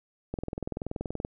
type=click train; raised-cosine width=2 ms; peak=-19 dBFS; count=20; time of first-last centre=0.34-1.249 s; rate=20.9 Hz; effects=none